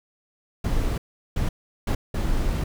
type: noise bursts at uneven times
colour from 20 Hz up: brown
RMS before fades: -23 dBFS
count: 4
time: 0.64-0.98 / 1.36-1.49 / 1.87-1.95 / 2.14-2.64 s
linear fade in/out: 5 ms
effects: none